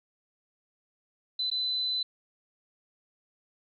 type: tone with dropouts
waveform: sine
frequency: 4017 Hz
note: B7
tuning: 29 cents sharp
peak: -27 dBFS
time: 1.39-2.03 s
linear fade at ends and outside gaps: 5 ms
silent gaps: 1.502-1.514 s
effects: none